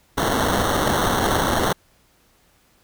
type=noise with sample-and-hold; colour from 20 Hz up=blue; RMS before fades=-20 dBFS; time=0.17-1.73 s; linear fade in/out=10 ms; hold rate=2450 Hz; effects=pink hiss -59 dBFS RMS until 2.83 s